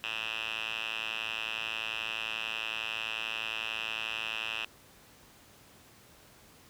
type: tone with band-pass filter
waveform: 5% pulse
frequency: 111.2 Hz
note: A2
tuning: 19 cents sharp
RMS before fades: -36 dBFS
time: 0.04-4.65 s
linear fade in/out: 0 ms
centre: 2600 Hz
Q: 9.9
effects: pink hiss -57 dBFS RMS until 6.69 s + high-pass 60 Hz 12 dB/octave